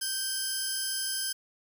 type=tone pair together; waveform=10% pulse; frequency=1563 / 5111 Hz; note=G6 / D#8; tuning=-6 / +46 cents; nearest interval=octave + major sixth; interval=2052 cents; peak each=-26 dBFS; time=0.01-1.33 s; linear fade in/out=10 ms; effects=10-bit